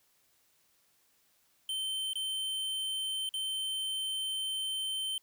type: tone with dropouts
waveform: square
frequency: 3098 Hz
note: G7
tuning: 21 cents flat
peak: -33 dBFS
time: 1.69-5.18 s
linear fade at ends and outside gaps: 2 ms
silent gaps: 2.133-2.155 / 3.291-3.339 s
effects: white hiss -70 dBFS RMS until 5.22 s

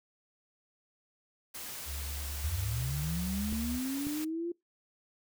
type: noise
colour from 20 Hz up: white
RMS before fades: -42 dBFS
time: 1.54-4.25 s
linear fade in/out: 10 ms
type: tone with vibrato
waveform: sine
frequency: 71.2 Hz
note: C#2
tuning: 47 cents sharp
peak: -37 dBFS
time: 1.85-3.8 s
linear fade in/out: 50 ms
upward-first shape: sine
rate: 9 Hz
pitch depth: 26 cents each way
type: linear sweep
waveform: sine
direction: up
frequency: 74.3 to 349.2 Hz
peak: -32 dBFS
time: 2.44-4.52 s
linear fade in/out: 5 ms
type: clicks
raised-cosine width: 3 ms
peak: -28 dBFS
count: 2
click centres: 3.526 / 4.069 s
effects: noise-tail reverb RT60 0.2 s tail -25 dB re dry

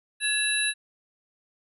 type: tone cluster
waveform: sine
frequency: 1696 / 2685 / 3921 / 10980 Hz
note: G#6 / E7 / B7 / F9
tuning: +36 / +31 / -13 / -31 cents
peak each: -28 / -29 / -28 / -29 dBFS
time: 0.2-0.74 s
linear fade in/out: 50 ms
effects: none

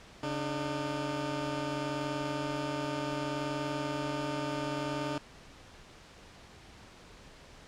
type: tone pair together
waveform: 15% pulse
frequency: 140.27 / 301.2 Hz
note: C#3 / D4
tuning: +21 / +44 cents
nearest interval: octave + minor second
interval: 1323 cents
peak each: -30 / -28 dBFS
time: 0.23-5.18 s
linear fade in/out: 2 ms
effects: pink hiss -53 dBFS RMS until 7.67 s + low-pass 6000 Hz 12 dB/octave

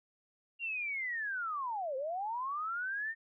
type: linear two-way sweep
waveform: sine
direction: down then up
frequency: 2797 to 508 to 1844 Hz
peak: -34 dBFS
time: 0.59-3.15 s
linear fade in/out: 50 ms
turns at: 1.96 s
effects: none

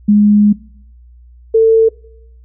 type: tone pair in turn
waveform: sine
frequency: 207.7 / 447.7 Hz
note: G#3 / A4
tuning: 0 / +30 cents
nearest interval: octave + minor second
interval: 1330 cents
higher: second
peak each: -5 dBFS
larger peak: neither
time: 0.08-0.53 / 1.54-1.89 s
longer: first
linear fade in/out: 10 ms
effects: noise-tail reverb RT60 0.7 s tail -22 dB re dry + added 60 Hz sine -38 dBFS peak until 2.44 s

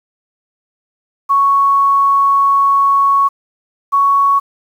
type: tone pair in turn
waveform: sine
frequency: 1110 / 1114.1 Hz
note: C#6 / C#6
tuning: +2 / +8 cents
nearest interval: unison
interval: 6 cents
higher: second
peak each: -8 dBFS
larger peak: neither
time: 1.29-3.29 / 3.92-4.4 s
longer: first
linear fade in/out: 20 ms
effects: 7-bit

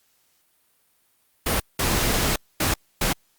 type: noise bursts at uneven times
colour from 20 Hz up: pink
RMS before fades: -22 dBFS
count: 4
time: 1.46-1.6 / 1.79-2.36 / 2.6-2.74 / 3.01-3.13 s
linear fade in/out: 5 ms
effects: white hiss -65 dBFS RMS until 3.38 s + Opus 48 kbps

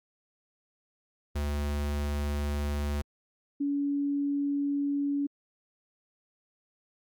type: tone pair in turn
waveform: square / sine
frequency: 72.8 / 283.9 Hz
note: D2 / C#4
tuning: -15 / +41 cents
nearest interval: 2 octaves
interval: 2356 cents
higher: second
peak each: -29 / -26 dBFS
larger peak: second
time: 1.35-3.02 / 3.6-5.27 s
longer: neither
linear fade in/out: 10 ms
effects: Opus 48 kbps

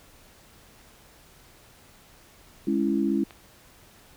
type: chord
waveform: sine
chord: C# minor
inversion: second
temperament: just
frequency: 207.9 / 277.2 / 332.6 Hz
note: G#3 / C#4 / E4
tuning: +2 / 0 / +16 cents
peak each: -26 dBFS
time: 2.67-3.24 s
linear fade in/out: 5 ms
type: click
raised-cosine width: 0.3 ms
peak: -28 dBFS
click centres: 3.308 s
effects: pink hiss -54 dBFS RMS until 4.16 s

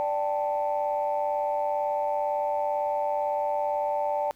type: chord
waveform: sine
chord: D suspended fourth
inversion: none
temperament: just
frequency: 587.3 / 783.1 / 881 Hz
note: D5 / G5 / A5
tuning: 0 / -2 / +2 cents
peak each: -27 / -30 / -28 dBFS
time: 0-4.31 s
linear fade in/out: 0 ms
effects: tanh soft clip ceiling -17 dBFS + pink hiss -61 dBFS RMS until 4.35 s

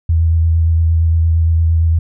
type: tone with vibrato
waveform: sine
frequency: 82 Hz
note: E2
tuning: 9 cents flat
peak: -9 dBFS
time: 0.09-1.99 s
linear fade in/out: 5 ms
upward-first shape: sine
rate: 8.7 Hz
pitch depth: 21 cents each way
effects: none

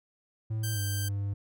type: tone with pitch glide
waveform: triangle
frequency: 109.9 to 100.2 Hz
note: A2 to G2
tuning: -2 to +38 cents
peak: -27 dBFS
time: 0.5-1.34 s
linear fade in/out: 10 ms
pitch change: -160 cents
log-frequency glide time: 0.74-0.79 s
type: tone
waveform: 5% pulse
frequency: 1568 Hz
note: G6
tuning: in tune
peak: -24 dBFS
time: 0.63-1.09 s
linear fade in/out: 10 ms
effects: none

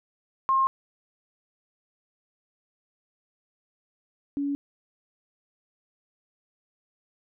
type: tone pair in turn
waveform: sine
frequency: 1067 / 283.1 Hz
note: C6 / C#4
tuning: +34 / +37 cents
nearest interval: octave + major seventh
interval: 2297 cents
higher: first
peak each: -19 / -25 dBFS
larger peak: first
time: 0.49-0.67 / 4.37-4.55 s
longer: neither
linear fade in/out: 0 ms
effects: none

